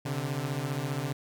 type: beating tone pair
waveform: sawtooth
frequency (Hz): 131.1 / 146.1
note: C3 / D3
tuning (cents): +4 / -9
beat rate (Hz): 15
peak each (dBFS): -29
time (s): 0.05-1.13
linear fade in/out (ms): 10
effects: none